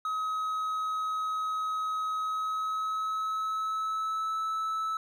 triangle tone with pitch glide, 1272 to 1307 Hz, D#6 to E6, +38 to -15 cents, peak -27 dBFS, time 0.05-4.97 s, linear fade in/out 2 ms, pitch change +47 cents, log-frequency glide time 2.18-4.36 s, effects none

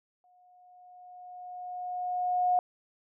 sine tone with exponential growth, 723 Hz, F#5, 40 cents flat, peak -21 dBFS, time 0.24-2.59 s, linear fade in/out 1 ms, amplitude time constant 510 ms, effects none

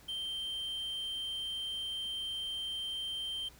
triangle tone, 3136 Hz, G7, in tune, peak -34 dBFS, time 0.08-3.49 s, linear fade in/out 10 ms, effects added 60 Hz sine -61 dBFS peak until 3.59 s + pink hiss -59 dBFS RMS until 3.59 s

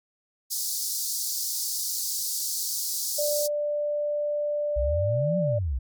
pink high-pass noise, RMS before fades -29 dBFS, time 0.5-3.48 s, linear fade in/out 20 ms, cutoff 4500 Hz, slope 48 dB/octave
sine tone, 590 Hz, D5, 8 cents sharp, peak -24 dBFS, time 3.18-5.59 s, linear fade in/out 10 ms
sine exponential two-way sweep, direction up then down, 57.7 to 185 to 57.7 Hz, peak -24 dBFS, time 4.76-5.79 s, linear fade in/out 10 ms, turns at 5.38 s
effects MP3 96 kbps

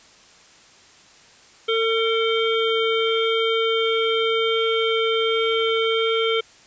harmonic tone with a mistuned harmonic, 449.9 Hz, A4, 39 cents sharp, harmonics 1 / 3 / 5 / 7 / 8, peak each -20 / -27 / -28 / -25 / -35 dBFS, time 1.68-6.41 s, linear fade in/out 10 ms, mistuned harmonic 3, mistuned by +16 cents, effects white hiss -50 dBFS RMS until 6.66 s + resampled to 16000 Hz

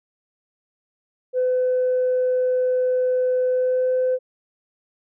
sine tone with pitch glide, 506 to 510.4 Hz, B4 to C5, +42 to -43 cents, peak -16 dBFS, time 1.33-4.19 s, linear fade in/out 50 ms, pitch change +15 cents, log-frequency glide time 3.49-3.92 s, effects tanh soft clip ceiling -14 dBFS

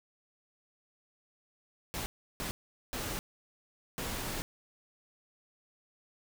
pink noise bursts at uneven times, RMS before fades -37 dBFS, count 4, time 1.94-2.06 / 2.4-2.51 / 2.93-3.19 / 3.98-4.42 s, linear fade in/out 0 ms, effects none

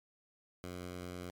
10% pulse tone, 89.5 Hz, F2, 43 cents sharp, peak -34 dBFS, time 0.64-1.3 s, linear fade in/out 0 ms, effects MP3 96 kbps

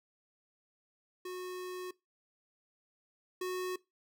square tone pair in turn, 365.2 / 367.1 Hz, F#4 / F#4, -23 / -14 cents, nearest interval unison, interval 9 cents, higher second, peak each -40 / -35 dBFS, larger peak second, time 1.25-1.91 / 3.41-3.76 s, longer first, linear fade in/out 5 ms, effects noise-tail reverb RT60 0.2 s tail -20 dB re dry

